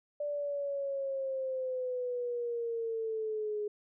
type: linear sweep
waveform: sine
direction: down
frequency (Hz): 587.3 to 415.3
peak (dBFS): -32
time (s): 0.2-3.68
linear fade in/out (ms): 5
effects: none